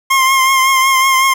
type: tone with vibrato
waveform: 25% pulse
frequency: 1062 Hz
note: C6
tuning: 25 cents sharp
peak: -5 dBFS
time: 0.1-1.34 s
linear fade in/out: 10 ms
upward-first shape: triangle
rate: 5.4 Hz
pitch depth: 38 cents each way
effects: none